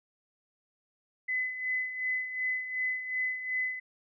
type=tone with tremolo; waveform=sine; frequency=2018 Hz; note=B6; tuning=37 cents sharp; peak=-27 dBFS; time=1.28-3.8 s; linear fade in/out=10 ms; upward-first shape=sine; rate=2.7 Hz; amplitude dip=65%; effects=none